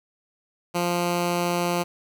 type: tone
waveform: 10% pulse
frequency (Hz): 174.61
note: F3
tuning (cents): 0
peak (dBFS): -14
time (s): 0.74-1.84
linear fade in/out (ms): 20
effects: none